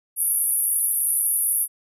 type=band-pass noise; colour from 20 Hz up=white; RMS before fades=-22 dBFS; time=0.16-1.68 s; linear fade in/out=50 ms; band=9800 to 12000 Hz; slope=96 dB/octave; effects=none